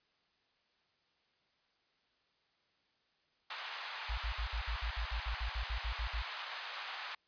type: band-pass noise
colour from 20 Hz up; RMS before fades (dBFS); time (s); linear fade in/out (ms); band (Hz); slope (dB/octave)
pink; -44; 3.5-7.15; 5; 840 to 4400; 24
type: tone bursts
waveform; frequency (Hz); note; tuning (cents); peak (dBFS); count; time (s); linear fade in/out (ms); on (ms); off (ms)
sine; 55; A1; 0; -34; 15; 4.09-6.223; 10; 89; 57
effects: white hiss -75 dBFS RMS until 7.27 s + resampled to 11025 Hz